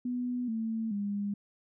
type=tone with pitch steps; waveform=sine; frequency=246.9 / 223.8 / 202.9 Hz; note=B3 / A3 / G#3; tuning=0 / +30 / -40 cents; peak=-30 dBFS; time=0.05-1.34 s; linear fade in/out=5 ms; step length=430 ms; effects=none